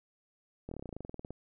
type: slowing click train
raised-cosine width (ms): 2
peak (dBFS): -28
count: 17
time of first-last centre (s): 0.69-1.306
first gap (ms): 24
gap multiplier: 1.06
effects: none